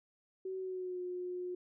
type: tone with pitch glide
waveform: sine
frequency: 377.4 to 360.1 Hz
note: F#4 to F#4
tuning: +34 to -47 cents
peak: -37 dBFS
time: 0.45-1.55 s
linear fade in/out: 5 ms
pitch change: -81 cents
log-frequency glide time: 0.58-1.01 s
effects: none